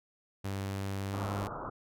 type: tone with pitch glide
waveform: sawtooth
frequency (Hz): 97.9 to 100.07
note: G2 to G2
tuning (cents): -2 to +36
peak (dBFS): -30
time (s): 0.44-1.48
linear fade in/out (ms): 10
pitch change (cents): +38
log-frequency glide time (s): 1.07-1.18
type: low-pass noise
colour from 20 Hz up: white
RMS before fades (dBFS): -40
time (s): 1.13-1.7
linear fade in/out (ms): 10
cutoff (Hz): 1400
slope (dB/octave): 96
effects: none

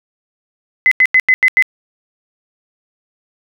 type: tone bursts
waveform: sine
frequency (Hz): 2033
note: B6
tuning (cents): +50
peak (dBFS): -6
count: 6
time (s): 0.86-1.624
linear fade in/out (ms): 0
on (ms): 54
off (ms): 88
effects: none

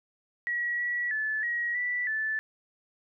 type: tone with pitch steps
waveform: sine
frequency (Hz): 1919 / 1934 / 1736 / 1901 / 1966 / 1750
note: A#6 / B6 / A6 / A#6 / B6 / A6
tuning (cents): +50 / -37 / -24 / +33 / -8 / -10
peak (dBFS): -27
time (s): 0.47-2.39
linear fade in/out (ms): 0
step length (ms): 320
effects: none

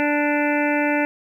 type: harmonic tone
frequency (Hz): 293.7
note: D4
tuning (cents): 0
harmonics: 1 / 2 / 3 / 5 / 6 / 7 / 8 / 9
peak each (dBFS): -21 / -24 / -26 / -28 / -29 / -29 / -30 / -31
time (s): 0-1.05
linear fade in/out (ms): 0
effects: 9-bit

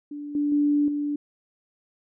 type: tone with level steps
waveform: sine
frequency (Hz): 291.8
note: D4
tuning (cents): -11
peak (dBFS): -32 / -21 / -18 / -24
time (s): 0.11-1.16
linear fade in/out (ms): 5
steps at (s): 0.35 / 0.52 / 0.88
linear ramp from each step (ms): 2
effects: none

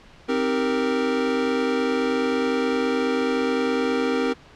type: chord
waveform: square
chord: C minor seventh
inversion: none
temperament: equal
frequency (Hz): 261.6 / 311.1 / 392 / 466.2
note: C4 / Eb4 / G4 / Bb4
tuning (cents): 0 / 0 / 0 / 0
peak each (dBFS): -25 / -31 / -29 / -25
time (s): 0.28-4.34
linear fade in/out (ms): 20
effects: pink hiss -49 dBFS RMS until 4.55 s + low-pass 4000 Hz 12 dB/octave

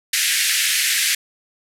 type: band-pass noise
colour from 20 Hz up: pink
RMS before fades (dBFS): -19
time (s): 0.13-1.15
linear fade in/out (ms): 5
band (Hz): 1700 to 13000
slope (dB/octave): 48
effects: none

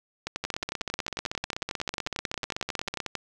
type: two click trains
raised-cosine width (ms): 0.2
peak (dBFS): -13 / -13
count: 42 / 33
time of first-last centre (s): 0.44-3.002 / 0.27-3.153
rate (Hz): 16 / 11.1
effects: none

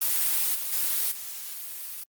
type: noise with level steps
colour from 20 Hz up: blue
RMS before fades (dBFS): -25 / -31 / -26 / -37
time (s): 0.01-2.04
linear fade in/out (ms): 10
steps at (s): 0.54 / 0.72 / 1.11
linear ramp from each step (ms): 10
effects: Opus 32 kbps

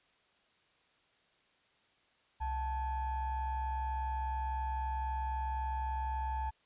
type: ring-modulated tone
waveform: triangle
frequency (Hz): 406.2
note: G#4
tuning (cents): -38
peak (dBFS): -28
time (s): 2.4-6.51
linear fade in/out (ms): 20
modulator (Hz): 472
effects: white hiss -70 dBFS RMS until 6.65 s + resampled to 8000 Hz

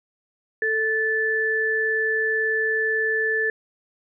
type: tone pair together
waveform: sine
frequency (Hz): 440.9 / 1748.9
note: A4 / A6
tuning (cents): +4 / -11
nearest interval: 2 octaves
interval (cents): 2385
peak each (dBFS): -25 / -21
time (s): 0.62-3.5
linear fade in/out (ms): 2
effects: none

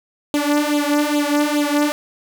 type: tone with flanger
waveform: sawtooth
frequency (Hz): 293.7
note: D4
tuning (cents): 0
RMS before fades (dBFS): -18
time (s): 0.34-1.92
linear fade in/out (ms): 0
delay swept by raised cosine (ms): 0.27 to 3.57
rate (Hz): 2.4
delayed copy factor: +0.8
effects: none

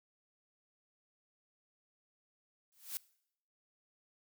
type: noise with exponential growth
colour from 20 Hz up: blue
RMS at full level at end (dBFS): -36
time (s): 2.72-2.97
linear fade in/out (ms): 0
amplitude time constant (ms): 54
effects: noise-tail reverb RT60 0.7 s tail -22 dB re dry

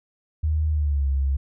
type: tone with pitch glide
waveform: sine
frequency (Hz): 77.4 to 68.16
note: D#2 to C#2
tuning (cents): -9 to -29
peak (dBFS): -19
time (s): 0.43-1.37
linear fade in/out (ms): 10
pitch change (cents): -220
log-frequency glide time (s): 0.7-1.08
effects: none

